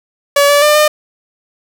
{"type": "tone with pitch steps", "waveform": "sawtooth", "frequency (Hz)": [569, 577, 598, 605], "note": ["C#5", "D5", "D5", "D#5"], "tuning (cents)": [45, -31, 31, -49], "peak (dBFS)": -3, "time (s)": [0.36, 0.88], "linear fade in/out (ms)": 5, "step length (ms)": 130, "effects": []}